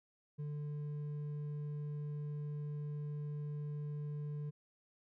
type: tone with hard clipping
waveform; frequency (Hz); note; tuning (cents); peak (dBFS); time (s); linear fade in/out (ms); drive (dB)
sine; 147.7; D3; +10; -40; 0.38-4.51; 20; 4
effects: none